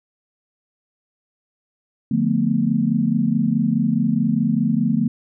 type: chord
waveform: sine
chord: B half-diminished seventh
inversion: first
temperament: just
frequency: 148.16 / 177.8 / 222.2 / 246.9 Hz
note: D3 / F3 / A3 / B3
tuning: +16 / +31 / +17 / 0 cents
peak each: -24 / -23 / -19 / -22 dBFS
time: 2.11-5.08 s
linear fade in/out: 5 ms
effects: none